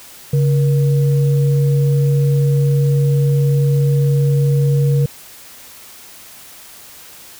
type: tone pair together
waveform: sine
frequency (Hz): 140.73 / 474.4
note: C#3 / A#4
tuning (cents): +27 / +30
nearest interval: octave + major sixth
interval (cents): 2103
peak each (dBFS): -11 / -22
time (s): 0.33-5.06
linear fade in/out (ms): 5
effects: white hiss -39 dBFS RMS until 7.39 s